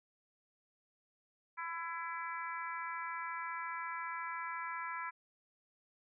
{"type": "harmonic tone with a mistuned harmonic", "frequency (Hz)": 334.4, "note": "E4", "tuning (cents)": 25, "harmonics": [3, 4, 5, 6, 7], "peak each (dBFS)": [-42, -44, -46, -48, -49], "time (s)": [1.57, 5.11], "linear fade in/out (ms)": 20, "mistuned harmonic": 7, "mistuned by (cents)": -19, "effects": []}